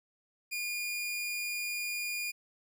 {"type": "tone", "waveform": "sawtooth", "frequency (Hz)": 2428, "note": "D#7", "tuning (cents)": -43, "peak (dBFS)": -30, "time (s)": [0.51, 2.32], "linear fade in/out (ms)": 20, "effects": []}